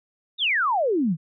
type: exponential sweep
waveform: sine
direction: down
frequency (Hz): 3829 to 146.83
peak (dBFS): -19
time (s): 0.38-1.17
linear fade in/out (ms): 50
effects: none